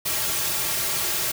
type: noise with comb filter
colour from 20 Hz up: white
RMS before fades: -25 dBFS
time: 0.05-1.32 s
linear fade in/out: 10 ms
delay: 4 ms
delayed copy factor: -0.9
effects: none